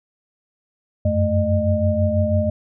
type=tone cluster; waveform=sine; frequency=90 / 96.1 / 218.4 / 609 Hz; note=F#2 / G2 / A3 / D#5; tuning=-47 / -34 / -13 / -37 cents; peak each=-20 / -22 / -23 / -21 dBFS; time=1.05-2.5 s; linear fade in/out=5 ms; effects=none